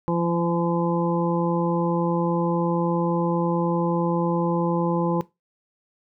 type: harmonic tone with a mistuned harmonic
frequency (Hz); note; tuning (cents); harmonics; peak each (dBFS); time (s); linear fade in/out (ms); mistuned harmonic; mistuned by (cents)
170.3; F3; -43; 1 / 2 / 3 / 5 / 6; -23 / -26 / -28 / -30 / -31; 0.08-5.21; 0; 1; +15
effects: noise-tail reverb RT60 0.2 s tail -18 dB re dry